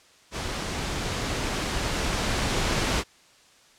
pink noise with level ramp, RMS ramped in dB -31 to -24 dBFS, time 0.31-3.04 s, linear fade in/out 50 ms, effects white hiss -56 dBFS RMS until 3.78 s + low-pass 7000 Hz 12 dB/octave

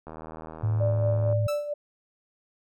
click train, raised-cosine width 1 ms, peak -26 dBFS, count 101, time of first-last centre 0.07-1.326 s, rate 79.6 Hz
sine tone, 107.4 Hz, A2, 41 cents flat, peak -22 dBFS, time 0.63-1.47 s, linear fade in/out 5 ms
sine tone with tremolo, 587.3 Hz, D5, in tune, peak -24 dBFS, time 0.8-1.74 s, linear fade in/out 10 ms, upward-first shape sine, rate 4.4 Hz, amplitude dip 60%
sawtooth tone with exponential decay, 1318.5 Hz, E6, in tune, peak -27 dBFS, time 1.48-1.73 s, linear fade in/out 5 ms, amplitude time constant 53 ms
effects none

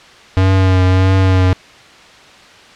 square tone with vibrato, 93.8 Hz, F#2, 24 cents sharp, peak -9 dBFS, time 0.37-1.53 s, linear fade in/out 0 ms, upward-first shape triangle, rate 1.6 Hz, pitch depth 31 cents each way, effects white hiss -40 dBFS RMS until 2.75 s + low-pass 4000 Hz 12 dB/octave

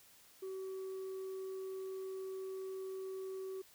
sine tone, 380.4 Hz, F#4, 48 cents sharp, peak -38 dBFS, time 0.42-3.62 s, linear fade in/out 10 ms, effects tanh soft clip ceiling -40 dBFS + white hiss -63 dBFS RMS until 3.74 s

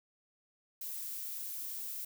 violet noise, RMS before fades -41 dBFS, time 0.81-2.05 s, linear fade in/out 5 ms, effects none

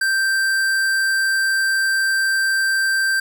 sine tone with tanh clipping, 1568 Hz, G6, in tune, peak -18 dBFS, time 0.01-3.2 s, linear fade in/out 5 ms, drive 18 dB, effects none

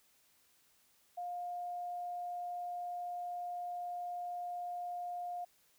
sine tone, 708 Hz, F5, 23 cents sharp, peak -38 dBFS, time 1.17-5.45 s, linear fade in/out 10 ms, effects white hiss -70 dBFS RMS until 5.78 s

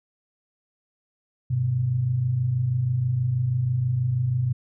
sine tone pair together, 100.2 / 126.41 Hz, G2 / B2, +38 / +41 cents, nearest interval major third, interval 403 cents, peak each -29 / -21 dBFS, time 1.5-4.53 s, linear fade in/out 10 ms, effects none

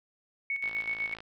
sine tone with tremolo, 2217 Hz, C#7, in tune, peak -28 dBFS, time 0.5-1.14 s, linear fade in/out 2 ms, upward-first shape square, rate 8 Hz, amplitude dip 60%
click train, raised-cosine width 0.3 ms, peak -27 dBFS, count 32, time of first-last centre 0.64-1.205 s, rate 54.9 Hz
effects none

